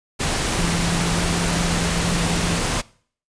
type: tone in noise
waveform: sine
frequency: 170.3 Hz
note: F3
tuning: 43 cents flat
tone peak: -23 dBFS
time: 0.57-2.62 s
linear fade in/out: 20 ms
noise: pink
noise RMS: -22 dBFS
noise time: 0.19-2.82 s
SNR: -4 dB
effects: noise-tail reverb RT60 0.5 s tail -22 dB re dry + resampled to 22050 Hz